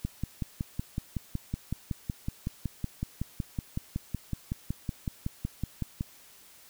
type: click train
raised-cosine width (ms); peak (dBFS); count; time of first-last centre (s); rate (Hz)
5; -18; 33; 0.05-6.009; 5.37
effects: white hiss -55 dBFS RMS until 6.69 s